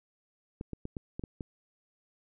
clicks, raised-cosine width 3 ms, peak -24 dBFS, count 7, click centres 0.611 / 0.733 / 0.854 / 0.968 / 1.195 / 1.238 / 1.408 s, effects none

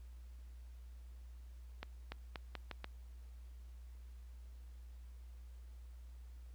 accelerating click train, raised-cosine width 0.3 ms, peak -27 dBFS, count 6, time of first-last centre 1.83-2.844 s, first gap 290 ms, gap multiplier 0.82, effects added 60 Hz sine -50 dBFS peak until 6.54 s + pink hiss -72 dBFS RMS until 6.54 s

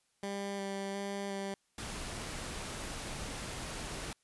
15% pulse tone with vibrato, 197.9 Hz, G3, 17 cents sharp, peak -30 dBFS, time 0.23-1.54 s, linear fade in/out 2 ms, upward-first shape square, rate 1.4 Hz, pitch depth 11 cents each way
pink noise, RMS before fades -41 dBFS, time 1.78-4.13 s, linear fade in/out 2 ms
effects white hiss -75 dBFS RMS until 4.23 s + resampled to 24000 Hz

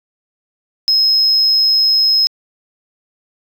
sine tone, 5140 Hz, E8, 45 cents flat, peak -8 dBFS, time 0.88-2.27 s, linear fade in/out 0 ms, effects tanh soft clip ceiling -6 dBFS

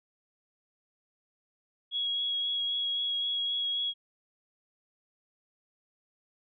sine tone with vibrato, 3322 Hz, G#7, in tune, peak -28 dBFS, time 1.91-3.94 s, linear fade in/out 50 ms, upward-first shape sine, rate 3.8 Hz, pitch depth 12 cents each way, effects none

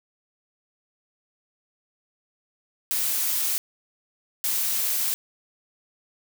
blue noise bursts at uneven times, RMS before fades -25 dBFS, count 2, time 2.91-3.58 / 4.44-5.14 s, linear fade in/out 0 ms, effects none

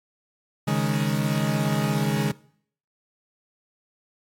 40% pulse chord, C# suspended second, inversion none, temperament equal, 138.59 / 155.56 / 207.7 Hz, C#3 / D#3 / G#3, 0 / 0 / 0 cents, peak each -25 dBFS, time 0.67-2.32 s, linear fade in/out 10 ms, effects noise-tail reverb RT60 0.6 s tail -21 dB re dry + AAC 64 kbps

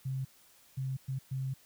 sine tone bursts at uneven times, 132.7 Hz, C3, 25 cents sharp, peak -32 dBFS, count 4, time 0.05-0.25 / 0.77-0.97 / 1.08-1.19 / 1.31-1.54 s, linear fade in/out 10 ms, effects white hiss -62 dBFS RMS until 1.65 s

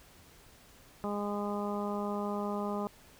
harmonic tone, 205 Hz, G#3, 22 cents flat, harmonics 1 / 2 / 3 / 4 / 5 / 6, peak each -35 / -38 / -40 / -41 / -42 / -43 dBFS, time 1.04-2.87 s, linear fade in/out 0 ms, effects pink hiss -58 dBFS RMS until 3.19 s

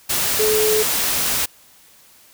sine tone in noise, 430.3 Hz, A4, 39 cents flat, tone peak -16 dBFS, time 0.39-0.83 s, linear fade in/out 10 ms, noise white, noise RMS -20 dBFS, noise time 0.09-1.46 s, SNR +1 dB, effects white hiss -50 dBFS RMS until 2.33 s

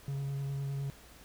triangle tone with vibrato, 138.59 Hz, C#3, in tune, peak -31 dBFS, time 0.08-0.9 s, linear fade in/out 0 ms, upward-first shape sine, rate 9.8 Hz, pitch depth 12 cents each way, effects added 60 Hz sine -58 dBFS peak until 1.24 s + pink hiss -56 dBFS RMS until 1.24 s

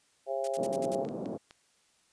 harmonic tone, 134.8 Hz, C#3, 48 cents flat, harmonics 3 / 4 / 5 / 6, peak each -38 / -33 / -34 / -41 dBFS, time 0.26-1.07 s, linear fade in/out 50 ms
blue noise bursts, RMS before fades -40 dBFS, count 6, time 0.44-0.951 s, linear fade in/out 2 ms, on 36 ms, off 59 ms
pink band-pass noise, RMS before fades -37 dBFS, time 0.57-1.38 s, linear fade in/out 20 ms, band 170 to 630 Hz, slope 24 dB/octave
clicks, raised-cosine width 0.2 ms, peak -32 dBFS, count 4, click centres 1.05 / 1.088 / 1.258 / 1.509 s
effects white hiss -68 dBFS RMS until 2.12 s + resampled to 22050 Hz

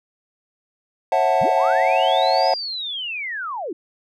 triangle chord, F# minor seventh, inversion second, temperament equal with one note detuned, 541.4 / 659.3 / 740 / 880 Hz, C#5 / E5 / F#5 / A5, -41 / 0 / 0 / 0 cents, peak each -20 / -19 / -17 / -20 dBFS, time 1.12-2.54 s, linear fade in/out 2 ms
sine linear two-way sweep, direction up then down, 96.4 to 5060 to 286.7 Hz, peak -25 dBFS, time 1.41-3.73 s, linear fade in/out 5 ms, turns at 2.49 s
effects none

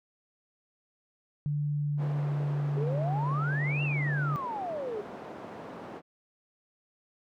sine tone with pitch glide, 146.83 to 144.81 Hz, D3 to D3, 0 to -24 cents, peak -27 dBFS, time 1.46-4.36 s, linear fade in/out 0 ms, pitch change -24 cents, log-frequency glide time 1.67-2.5 s
white band-pass noise, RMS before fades -43 dBFS, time 1.97-6.02 s, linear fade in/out 50 ms, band 170 to 680 Hz, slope 12 dB/octave
sine exponential two-way sweep, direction up then down, 395.7 to 2794 to 395.7 Hz, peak -32 dBFS, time 2.76-5.02 s, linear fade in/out 20 ms, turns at 3.83 s
effects none

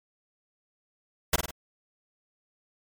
pink noise with echo, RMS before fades -21 dBFS, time 1.33-1.36 s, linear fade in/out 5 ms, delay 50 ms, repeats 3, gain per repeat -6 dB, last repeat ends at 1.51 s, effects MP3 96 kbps

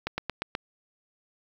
slowing click train, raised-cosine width 0.3 ms, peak -13 dBFS, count 5, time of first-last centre 0.07-0.551 s, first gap 110 ms, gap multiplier 1.06, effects 8-bit

